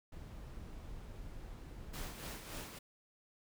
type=noise; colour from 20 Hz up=brown; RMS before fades=-48 dBFS; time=0.12-2.15 s; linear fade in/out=5 ms
type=noise with tremolo; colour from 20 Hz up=pink; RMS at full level=-45 dBFS; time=1.93-2.79 s; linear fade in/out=10 ms; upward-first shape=sine; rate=3.5 Hz; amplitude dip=50%
effects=none

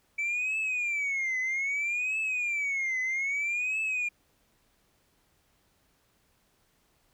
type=tone with vibrato; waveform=sine; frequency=2302 Hz; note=D7; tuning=35 cents flat; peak=-25 dBFS; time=0.18-4.09 s; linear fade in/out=10 ms; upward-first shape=triangle; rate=0.62 Hz; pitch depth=230 cents each way; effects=tanh soft clip ceiling -26 dBFS + pink hiss -69 dBFS RMS until 7.13 s

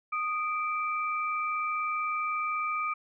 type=tone pair together; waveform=sine; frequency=1238 / 2337 Hz; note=D#6 / D7; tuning=-9 / -9 cents; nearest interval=major seventh; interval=1100 cents; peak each=-29 / -34 dBFS; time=0.12-2.94 s; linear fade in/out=10 ms; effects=none

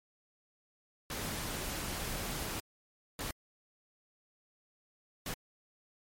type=noise bursts at uneven times; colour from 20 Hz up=pink; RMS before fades=-38 dBFS; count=3; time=1.1-2.6 / 3.19-3.31 / 5.26-5.34 s; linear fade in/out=2 ms; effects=MP3 64 kbps

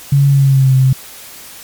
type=tone with pitch glide; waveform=sine; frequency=140 to 131.38 Hz; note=C#3 to C3; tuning=+18 to +7 cents; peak=-6 dBFS; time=0.12-0.93 s; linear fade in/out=5 ms; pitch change=-111 cents; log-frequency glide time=0.29-0.74 s; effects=white hiss -34 dBFS RMS until 1.63 s + MP3 96 kbps

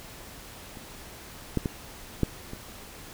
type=clicks; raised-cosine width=3 ms; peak=-28 / -11 / -14 / -9 / -24 dBFS; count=5; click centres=0.772 / 1.573 / 1.658 / 2.233 / 2.534 s; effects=pink hiss -45 dBFS RMS until 3.13 s

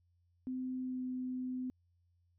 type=tone with pitch glide; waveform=sine; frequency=256.6 to 254.5 Hz; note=C4 to C4; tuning=-34 to -48 cents; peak=-36 dBFS; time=0.47-1.7 s; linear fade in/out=0 ms; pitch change=-14 cents; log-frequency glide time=0.81-1.02 s; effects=added 87 Hz sine -70 dBFS peak until 2.38 s

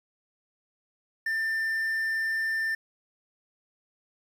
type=tone with quantisation; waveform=triangle; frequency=1789 Hz; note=A6; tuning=28 cents sharp; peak=-24 dBFS; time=1.26-2.75 s; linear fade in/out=5 ms; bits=9; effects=none

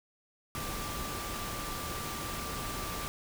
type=tone in noise; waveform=sine; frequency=1177 Hz; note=D6; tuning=3 cents sharp; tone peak=-42 dBFS; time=0.55-3.08 s; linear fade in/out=0 ms; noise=pink; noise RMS=-38 dBFS; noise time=0.55-3.08 s; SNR=-7 dB; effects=none

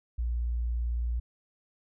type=tone; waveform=sine; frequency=59 Hz; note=A#1; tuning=22 cents sharp; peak=-27 dBFS; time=0.18-1.2 s; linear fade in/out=10 ms; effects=none

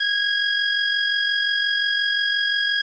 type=tone with amplitude modulation; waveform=25% pulse; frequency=1645 Hz; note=G#6; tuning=17 cents flat; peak=-13 dBFS; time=0-2.82 s; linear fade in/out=10 ms; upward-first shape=sine; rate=45.7 Hz; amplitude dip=45%; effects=resampled to 16000 Hz + 8-bit

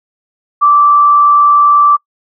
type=tone with frequency modulation; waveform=sine; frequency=1167 Hz; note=D6; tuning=11 cents flat; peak=-4 dBFS; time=0.61-1.97 s; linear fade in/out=20 ms; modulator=89.9 Hz; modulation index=0.26; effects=noise-tail reverb RT60 0.1 s tail -25 dB re dry

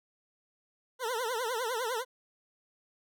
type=tone with vibrato; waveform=20% pulse; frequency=476 Hz; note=A#4; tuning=36 cents sharp; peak=-26 dBFS; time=0.99-2.05 s; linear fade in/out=50 ms; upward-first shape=triangle; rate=9.9 Hz; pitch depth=190 cents each way; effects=none

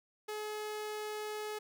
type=tone; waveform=sawtooth; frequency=424.8 Hz; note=G#4; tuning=39 cents sharp; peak=-34 dBFS; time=0.28-1.59 s; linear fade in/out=10 ms; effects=none

